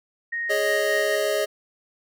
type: tone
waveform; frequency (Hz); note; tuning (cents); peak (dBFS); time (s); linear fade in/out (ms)
sine; 1864.7; A#6; 0; -25; 0.32-1.16; 10
type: chord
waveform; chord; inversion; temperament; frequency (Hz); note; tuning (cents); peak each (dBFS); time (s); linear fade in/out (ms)
square; Ab suspended fourth; none; just; 415.3 / 553.7 / 623; Ab4 / Db5 / Eb5; 0 / -2 / +2; -27 / -28 / -25; 0.49-1.46; 20
effects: none